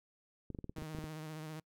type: clicks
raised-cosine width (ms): 3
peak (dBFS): -30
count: 10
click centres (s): 0.503 / 0.548 / 0.588 / 0.643 / 0.695 / 0.784 / 0.822 / 0.949 / 0.987 / 1.041
type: tone with vibrato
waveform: sawtooth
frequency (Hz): 155.9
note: D#3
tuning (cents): +4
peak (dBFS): -39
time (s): 0.76-1.6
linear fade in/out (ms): 5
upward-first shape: sine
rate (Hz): 15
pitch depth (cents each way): 35
effects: noise-tail reverb RT60 0.1 s tail -26 dB re dry